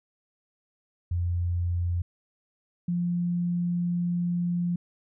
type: tone pair in turn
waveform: sine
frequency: 87.31 / 174.62 Hz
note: F2 / F3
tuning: 0 / 0 cents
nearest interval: octave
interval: 1200 cents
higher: second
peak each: -24 dBFS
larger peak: neither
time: 1.11-2.02 / 2.88-4.76 s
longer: second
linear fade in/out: 5 ms
effects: none